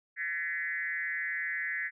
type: tone with frequency modulation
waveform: sine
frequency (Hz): 1867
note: A#6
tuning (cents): +2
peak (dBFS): -31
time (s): 0.16-1.91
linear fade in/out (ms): 50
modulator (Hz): 162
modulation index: 1.5
effects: none